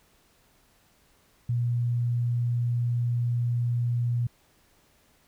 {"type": "tone", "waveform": "sine", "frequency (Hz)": 120, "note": "B2", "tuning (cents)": -49, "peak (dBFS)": -23, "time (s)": [1.49, 4.27], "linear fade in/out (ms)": 5, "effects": ["pink hiss -63 dBFS RMS until 5.27 s"]}